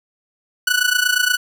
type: tone with amplitude modulation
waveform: sawtooth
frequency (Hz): 1480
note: F#6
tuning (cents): 0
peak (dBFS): -8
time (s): 0.67-1.37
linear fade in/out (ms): 5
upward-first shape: sine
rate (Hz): 28.5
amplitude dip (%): 80
effects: none